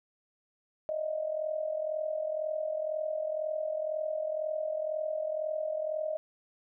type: tone with amplitude modulation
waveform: sine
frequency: 622.3 Hz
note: D#5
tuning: in tune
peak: -27 dBFS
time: 0.89-6.17 s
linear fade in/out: 0 ms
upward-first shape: sine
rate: 42 Hz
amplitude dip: 70%
effects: none